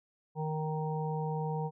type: harmonic tone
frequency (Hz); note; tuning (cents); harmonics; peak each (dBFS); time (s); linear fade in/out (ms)
155.56; D#3; 0; 1 / 3 / 5 / 6; -33 / -38 / -40 / -41; 0.35-1.71; 50
effects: none